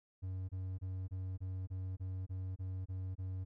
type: tone bursts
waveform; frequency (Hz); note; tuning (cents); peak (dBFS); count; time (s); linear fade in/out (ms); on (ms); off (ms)
triangle; 93.4; F#2; +17; -36; 11; 0.22-3.45; 20; 270; 26
effects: none